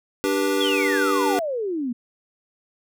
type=chord; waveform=square; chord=G major; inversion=second; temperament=equal with one note detuned; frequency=293.7 / 392 / 484.8 Hz; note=D4 / G4 / B4; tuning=0 / 0 / -32 cents; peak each=-25 / -24 / -26 dBFS; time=0.24-1.39 s; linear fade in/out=0 ms
type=exponential sweep; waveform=sine; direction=down; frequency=3506 to 229.8 Hz; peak=-23 dBFS; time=0.6-1.93 s; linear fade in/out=10 ms
effects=none